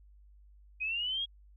sine linear sweep, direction up, 2488 to 3322 Hz, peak -31 dBFS, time 0.8-1.26 s, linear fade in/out 20 ms, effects added 50 Hz sine -55 dBFS peak until 1.56 s

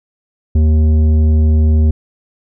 sine tone with tanh clipping, 77.7 Hz, D#2, 2 cents flat, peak -9 dBFS, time 0.55-1.91 s, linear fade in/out 5 ms, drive 10 dB, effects none

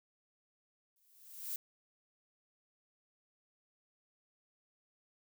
violet noise with exponential growth, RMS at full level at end -37 dBFS, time 0.96-1.56 s, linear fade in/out 1 ms, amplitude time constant 130 ms, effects none

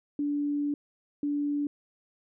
sine tone pair in turn, 290 / 290 Hz, D4 / D4, -22 / -22 cents, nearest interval unison, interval 0 cents, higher neither, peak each -26 dBFS, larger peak neither, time 0.19-0.74 / 1.23-1.67 s, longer first, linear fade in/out 2 ms, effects none

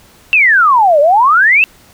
sine exponential two-way sweep, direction down then up, 2739 to 560 to 2739 Hz, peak -5 dBFS, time 0.33-1.64 s, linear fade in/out 0 ms, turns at 1 s, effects pink hiss -44 dBFS RMS until 1.93 s

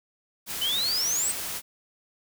white noise, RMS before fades -33 dBFS, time 0.46-1.62 s, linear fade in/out 50 ms
sine exponential sweep, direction up, 2951 to 8410 Hz, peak -24 dBFS, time 0.61-1.32 s, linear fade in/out 10 ms
effects none

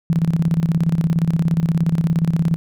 sine tone with tremolo, 164.81 Hz, E3, in tune, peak -12 dBFS, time 0.1-2.56 s, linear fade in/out 0 ms, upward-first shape square, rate 17 Hz, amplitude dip 70%, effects none

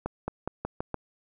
accelerating click train, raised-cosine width 1 ms, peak -16 dBFS, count 6, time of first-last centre 0.06-0.943 s, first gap 220 ms, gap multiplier 0.89, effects none

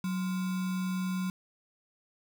sine tone with sample-and-hold, 185 Hz, F#3, in tune, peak -29 dBFS, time 0.04-1.3 s, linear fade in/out 2 ms, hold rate 1225 Hz, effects none

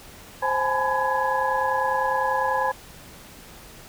sine tone cluster, 525 / 829 / 859 / 1004 / 1672 Hz, C5 / G#5 / A5 / B5 / G#6, +6 / -3 / -42 / +28 / +11 cents, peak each -27 / -28 / -27 / -25 / -29 dBFS, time 0.42-2.72 s, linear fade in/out 10 ms, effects pink hiss -45 dBFS RMS until 3.88 s

